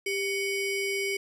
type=ring-modulated tone; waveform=square; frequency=1318.5 Hz; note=E6; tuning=in tune; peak=-25 dBFS; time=0.06-1.17 s; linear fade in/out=5 ms; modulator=923 Hz; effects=resampled to 32000 Hz + 9-bit